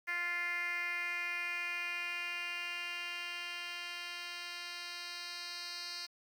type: tone with band-pass filter sweep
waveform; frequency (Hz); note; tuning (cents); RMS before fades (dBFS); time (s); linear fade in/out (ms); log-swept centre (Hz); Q
10% pulse; 349.2; F4; 0; -40; 0.07-6.07; 20; 2000 to 4200; 4.6
effects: 10-bit